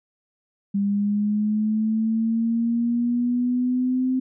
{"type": "linear sweep", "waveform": "sine", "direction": "up", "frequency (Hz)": [199.1, 259.3], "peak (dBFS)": -19, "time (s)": [0.74, 4.2], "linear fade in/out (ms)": 10, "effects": []}